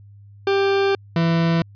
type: tone pair in turn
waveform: 40% pulse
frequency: 394 / 166.62 Hz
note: G4 / E3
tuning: +9 / +19 cents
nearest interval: octave + minor third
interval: 1490 cents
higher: first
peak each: -15 dBFS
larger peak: neither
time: 0.47-0.95 / 1.16-1.62 s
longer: first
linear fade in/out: 2 ms
effects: added 101 Hz sine -42 dBFS peak until 1.75 s + resampled to 11025 Hz